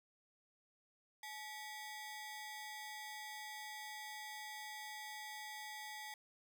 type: ring-modulated tone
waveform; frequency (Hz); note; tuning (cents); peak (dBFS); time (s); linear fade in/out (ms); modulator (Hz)
sawtooth; 1400; F6; +4; -40; 1.23-6.14; 2; 548
effects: none